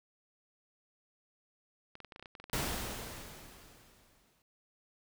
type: clicks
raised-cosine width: 0.3 ms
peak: -32 dBFS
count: 12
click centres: 1.954 / 2.003 / 2.047 / 2.122 / 2.161 / 2.196 / 2.226 / 2.258 / 2.352 / 2.4 / 2.441 / 2.498 s
type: noise with exponential decay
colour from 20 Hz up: pink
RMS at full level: -33 dBFS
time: 2.53-4.42 s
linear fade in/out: 1 ms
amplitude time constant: 410 ms
effects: none